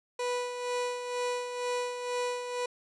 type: tone with tremolo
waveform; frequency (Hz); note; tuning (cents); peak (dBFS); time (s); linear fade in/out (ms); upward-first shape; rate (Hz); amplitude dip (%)
30% pulse; 491.8; B4; -7; -26; 0.19-2.66; 5; sine; 2.1; 55
effects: resampled to 22050 Hz